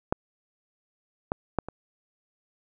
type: clicks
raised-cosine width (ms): 1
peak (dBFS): -9 / -12 / -9 / -22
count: 4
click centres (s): 0.125 / 1.319 / 1.587 / 1.686
effects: none